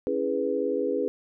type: chord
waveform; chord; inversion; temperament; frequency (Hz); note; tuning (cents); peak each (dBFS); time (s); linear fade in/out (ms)
sine; C# minor seventh; none; equal; 277.2 / 329.6 / 415.3 / 493.9; C#4 / E4 / G#4 / B4; 0 / 0 / 0 / 0; -31 / -33 / -28 / -28; 0.07-1.08; 0
effects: none